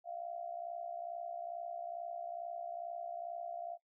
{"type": "tone with amplitude modulation", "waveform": "sine", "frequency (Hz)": 689, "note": "F5", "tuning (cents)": -24, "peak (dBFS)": -37, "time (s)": [0.04, 3.78], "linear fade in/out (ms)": 50, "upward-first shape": "sine", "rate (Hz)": 62.3, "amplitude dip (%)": 80, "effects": ["noise-tail reverb RT60 0.1 s tail -17 dB re dry"]}